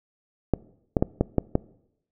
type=clicks; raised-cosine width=2 ms; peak=-6 dBFS; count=6; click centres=0.537 / 0.968 / 1.025 / 1.21 / 1.383 / 1.554 s; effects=noise-tail reverb RT60 0.8 s tail -22 dB re dry